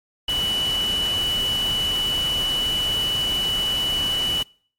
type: tone in noise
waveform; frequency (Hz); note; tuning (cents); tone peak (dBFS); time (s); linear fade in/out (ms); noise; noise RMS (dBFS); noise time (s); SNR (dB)
sine; 2960; F#7; 0; -20; 0.28-4.43; 5; pink; -31; 0.28-4.43; +8
effects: noise-tail reverb RT60 0.5 s tail -25 dB re dry + MP3 64 kbps